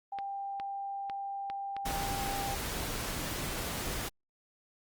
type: tone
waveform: sine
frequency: 793 Hz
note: G5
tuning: 20 cents sharp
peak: -35 dBFS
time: 0.12-2.55 s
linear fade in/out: 5 ms
type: clicks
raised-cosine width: 0.3 ms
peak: -26 dBFS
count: 6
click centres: 0.187 / 0.599 / 1.098 / 1.5 / 1.766 / 1.908 s
type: noise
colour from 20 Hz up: pink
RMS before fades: -36 dBFS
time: 1.85-4.09 s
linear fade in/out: 10 ms
effects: Opus 32 kbps